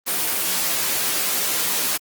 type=noise with comb filter; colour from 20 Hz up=white; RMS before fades=-22 dBFS; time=0.06-1.98 s; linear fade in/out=20 ms; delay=14 ms; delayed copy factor=-0.85; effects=high-pass 150 Hz 12 dB/octave + Opus 24 kbps